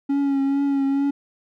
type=tone with vibrato; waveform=triangle; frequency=277.2 Hz; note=C#4; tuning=in tune; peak=-16 dBFS; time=0.09-1.11 s; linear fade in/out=10 ms; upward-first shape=triangle; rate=2.3 Hz; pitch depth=32 cents each way; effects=none